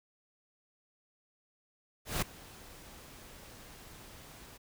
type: noise with ADSR envelope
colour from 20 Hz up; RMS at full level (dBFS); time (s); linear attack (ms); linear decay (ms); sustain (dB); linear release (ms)
pink; -31; 2.05-4.58; 170; 7; -21; 17
effects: none